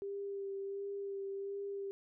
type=tone with vibrato; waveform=sine; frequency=396.3 Hz; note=G4; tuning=19 cents sharp; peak=-38 dBFS; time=0.02-1.91 s; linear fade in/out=0 ms; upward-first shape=sine; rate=1.4 Hz; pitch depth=17 cents each way; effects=none